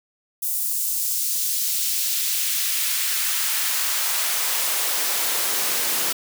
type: noise with high-pass filter sweep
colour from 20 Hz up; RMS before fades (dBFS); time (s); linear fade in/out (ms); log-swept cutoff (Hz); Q
white; -23; 0.42-6.13; 10; 9300 to 230; 0.82
effects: none

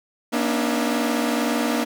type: tone cluster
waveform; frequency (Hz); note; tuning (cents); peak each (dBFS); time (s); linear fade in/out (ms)
sawtooth; 238.4 / 279.6 / 301.3 / 661; A#3 / C#4 / D4 / E5; +39 / +15 / +44 / +5; -19 / -24 / -22 / -27; 0.32-1.85; 20
effects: none

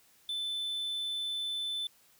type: tone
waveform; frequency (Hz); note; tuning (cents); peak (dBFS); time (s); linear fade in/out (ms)
triangle; 3520; A7; 0; -31; 0.29-1.87; 2
effects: white hiss -64 dBFS RMS until 2.19 s

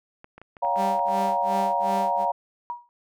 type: clicks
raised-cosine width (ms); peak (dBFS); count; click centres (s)
0.5; -29; 11; 0.244 / 0.38 / 0.416 / 0.568 / 0.649 / 0.759 / 0.824 / 0.993 / 1.085 / 1.184 / 1.289
type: chord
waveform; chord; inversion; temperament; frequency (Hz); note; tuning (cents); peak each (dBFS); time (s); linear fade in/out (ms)
sine; G half-diminished seventh; second; just; 564.5 / 705.6 / 784 / 940.8; Db5 / F5 / G5 / Bb5; +31 / +18 / 0 / +16; -30 / -26 / -30 / -24; 0.62-2.32; 10
type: tone with tremolo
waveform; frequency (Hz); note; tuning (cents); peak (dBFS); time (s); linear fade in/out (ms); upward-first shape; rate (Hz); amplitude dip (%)
sawtooth; 197; G3; +9; -24; 0.75-2.26; 50; sine; 2.7; 100
type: tone with exponential decay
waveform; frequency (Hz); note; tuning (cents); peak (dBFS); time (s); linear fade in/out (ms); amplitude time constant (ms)
sine; 958; A#5; +47; -25; 2.7-2.89; 0; 41
effects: none

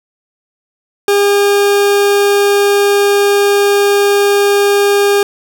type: tone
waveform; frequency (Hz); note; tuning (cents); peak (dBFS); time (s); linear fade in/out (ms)
40% pulse; 404.5; G#4; -46; -7; 1.08-5.23; 2
effects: none

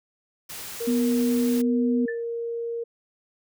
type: noise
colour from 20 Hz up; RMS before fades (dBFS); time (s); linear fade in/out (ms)
white; -37; 0.49-1.62; 10
type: tone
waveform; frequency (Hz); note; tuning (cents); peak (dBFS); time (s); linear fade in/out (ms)
sine; 466.2; A#4; 0; -27; 0.8-2.84; 10
type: tone with pitch glide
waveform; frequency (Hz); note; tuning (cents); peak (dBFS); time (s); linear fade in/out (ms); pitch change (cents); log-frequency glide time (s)
sine; 244.9 to 246.6; B3 to B3; -14 to -2; -20; 0.87-2.06; 10; +12; 0.97-1.69
type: tone with exponential decay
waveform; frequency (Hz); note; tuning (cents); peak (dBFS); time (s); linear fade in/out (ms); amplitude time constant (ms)
sine; 1760; A6; 0; -28; 2.08-2.24; 5; 33
effects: none

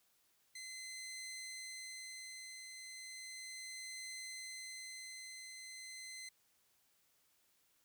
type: tone with tremolo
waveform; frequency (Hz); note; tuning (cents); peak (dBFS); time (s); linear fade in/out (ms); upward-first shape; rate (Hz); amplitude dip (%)
15% pulse; 2055; C7; -32; -39; 0.55-6.29; 5; triangle; 0.35; 40
effects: white hiss -75 dBFS RMS until 7.84 s

